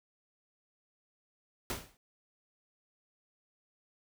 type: noise with exponential decay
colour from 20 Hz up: pink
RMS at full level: -33 dBFS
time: 1.7-1.97 s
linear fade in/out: 1 ms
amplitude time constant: 58 ms
effects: none